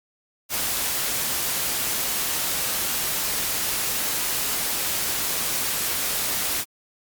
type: noise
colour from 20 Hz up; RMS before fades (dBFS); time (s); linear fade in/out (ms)
white; -25; 0.49-6.65; 50
effects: Opus 48 kbps